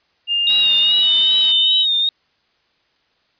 sine tone with pitch glide, 2812 to 3031 Hz, F7 to F#7, +11 to +41 cents, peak -15 dBFS, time 0.27-1.86 s, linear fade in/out 50 ms, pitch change +130 cents, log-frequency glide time 0.76-1.19 s
sine tone with vibrato, 3729 Hz, A#7, in tune, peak -14 dBFS, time 0.47-2.09 s, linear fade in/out 2 ms, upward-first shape sine, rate 2.5 Hz, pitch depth 52 cents each way
white noise, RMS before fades -31 dBFS, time 0.49-1.52 s, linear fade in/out 5 ms
effects white hiss -62 dBFS RMS until 3.39 s + resampled to 11025 Hz

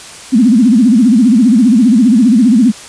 sine tone with vibrato, 234.7 Hz, A#3, 12 cents sharp, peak -4 dBFS, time 0.32-2.72 s, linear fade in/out 20 ms, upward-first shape sine, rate 15 Hz, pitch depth 220 cents each way, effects white hiss -31 dBFS RMS until 2.88 s + resampled to 22050 Hz

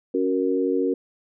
sine chord, F# major, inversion second, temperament equal, 277.2 / 370 / 466.2 Hz, C#4 / F#4 / A#4, 0 / 0 / 0 cents, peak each -24 dBFS, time 0.14-0.94 s, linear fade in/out 5 ms, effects none

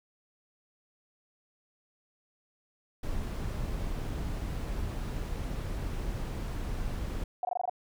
brown noise, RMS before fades -34 dBFS, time 3.03-7.24 s, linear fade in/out 5 ms
sine tone bursts, 723 Hz, F#5, 40 cents flat, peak -27 dBFS, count 7, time 7.43-7.696 s, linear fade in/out 2 ms, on 20 ms, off 21 ms
effects none

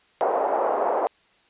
white band-pass noise, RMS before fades -23 dBFS, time 0.21-1.07 s, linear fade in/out 0 ms, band 440 to 820 Hz, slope 24 dB/octave, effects white hiss -60 dBFS RMS until 1.49 s + resampled to 8000 Hz

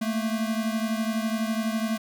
square beating tone pair, 219 / 231 Hz, A3 / A#3, -8 / -16 cents, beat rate 12 Hz, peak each -27 / -31 dBFS, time 0.01-1.98 s, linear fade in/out 10 ms, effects none

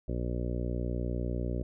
harmonic tone, 60 Hz, B1, 49 cents flat, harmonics 1 / 2 / 3 / 4 / 5 / 6 / 7 / 8 / 9 / 10, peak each -33 / -36 / -41 / -40 / -43 / -41 / -46 / -46 / -45 / -47 dBFS, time 0.08-1.63 s, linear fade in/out 5 ms, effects none

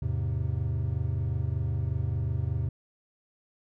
triangle chord, E augmented, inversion none, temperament equal with one note detuned, 82.41 / 105.58 / 130.81 Hz, E2 / G#2 / B#2, 0 / +29 / 0 cents, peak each -29 dBFS, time 0.02-2.69 s, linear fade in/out 5 ms, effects none

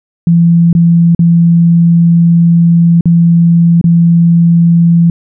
sine tone with dropouts, 169.2 Hz, E3, 45 cents sharp, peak -3 dBFS, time 0.27-5.1 s, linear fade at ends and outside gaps 2 ms, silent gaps 0.729-0.75 / 1.149-1.192 / 3.009-3.056 / 3.813-3.841 s, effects none

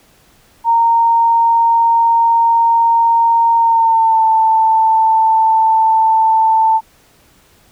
sine tone with pitch glide, 924 to 887.4 Hz, A#5 to A5, -16 to +14 cents, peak -8 dBFS, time 0.64-6.81 s, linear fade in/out 50 ms, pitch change -70 cents, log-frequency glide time 3.57-4.26 s, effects pink hiss -50 dBFS RMS until 7.71 s

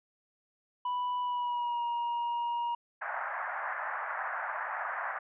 triangle tone with pitch glide, 987.8 to 948.1 Hz, B5 to A#5, 0 to +29 cents, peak -28 dBFS, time 0.85-2.75 s, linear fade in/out 5 ms, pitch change -71 cents, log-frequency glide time 1.21-1.84 s
white band-pass noise, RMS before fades -36 dBFS, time 3.01-5.19 s, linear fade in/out 10 ms, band 640 to 1800 Hz, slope 48 dB/octave
effects resampled to 8000 Hz

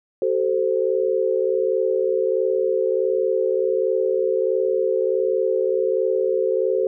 sine chord, F# diminished, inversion none, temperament equal with one note detuned, 378.6 / 440 / 523.3 Hz, F#4 / A4 / C5, +40 / 0 / 0 cents, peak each -22 dBFS, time 0.22-6.87 s, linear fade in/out 2 ms, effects none

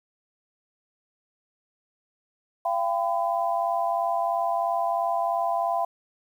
sine tone cluster, 683 / 786 / 1009 Hz, F5 / G5 / B5, -39 / +4 / +37 cents, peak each -25 / -28 / -29 dBFS, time 2.65-5.85 s, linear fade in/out 5 ms, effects 9-bit

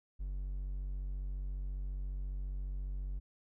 triangle tone, 47.29 Hz, F#1, 39 cents sharp, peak -34 dBFS, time 0.19-3.2 s, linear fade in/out 20 ms, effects none

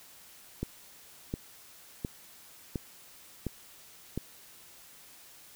click train, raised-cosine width 3 ms, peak -19 dBFS, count 6, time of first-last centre 0.63-4.176 s, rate 1.41 Hz, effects white hiss -54 dBFS RMS until 5.55 s

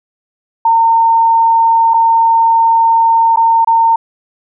sine tone with dropouts, 912 Hz, A#5, 38 cents flat, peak -6 dBFS, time 0.65-3.96 s, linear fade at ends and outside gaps 5 ms, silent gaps 1.937-1.941 / 3.361-3.371 / 3.647-3.672 s, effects none

